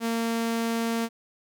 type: tone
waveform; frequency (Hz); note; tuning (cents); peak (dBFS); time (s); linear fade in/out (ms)
sawtooth; 229.4; A#3; -28; -21; 0-1.09; 50
effects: none